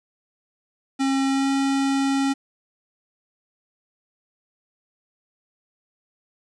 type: tone with pitch glide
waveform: square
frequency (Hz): 270 to 273.1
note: C#4 to C#4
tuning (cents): -45 to -26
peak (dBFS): -20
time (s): 0.99-2.34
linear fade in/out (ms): 20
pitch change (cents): +19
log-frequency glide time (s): 1.26-1.5
effects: resampled to 22050 Hz + 8-bit